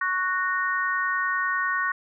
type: chord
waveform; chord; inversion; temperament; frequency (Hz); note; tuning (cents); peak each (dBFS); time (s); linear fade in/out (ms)
sine; F# major; second; just; 1110 / 1480 / 1850; C#6 / F#6 / A#6; +2 / 0 / -14; -27; 0.01-1.92; 5
effects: none